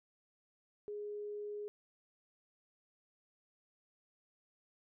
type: tone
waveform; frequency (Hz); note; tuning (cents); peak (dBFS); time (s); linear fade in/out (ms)
sine; 415.3; G#4; 0; -40; 0.88-1.68; 0
effects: none